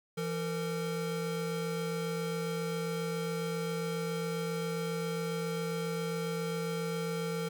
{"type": "tone pair together", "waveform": "square", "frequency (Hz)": [167.96, 456.5], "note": ["E3", "A#4"], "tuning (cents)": [33, -36], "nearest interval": "octave + perfect fourth", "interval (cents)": 1731, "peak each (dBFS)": [-36, -36], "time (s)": [0.17, 7.49], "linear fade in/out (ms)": 10, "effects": []}